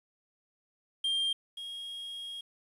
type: tone pair in turn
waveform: triangle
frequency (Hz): 3193 / 3268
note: G7 / G#7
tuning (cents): +31 / -29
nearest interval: unison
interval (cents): 40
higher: second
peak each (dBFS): -26 / -37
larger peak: first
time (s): 1.04-1.33 / 1.57-2.41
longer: second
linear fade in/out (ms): 5
effects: resampled to 32000 Hz + 10-bit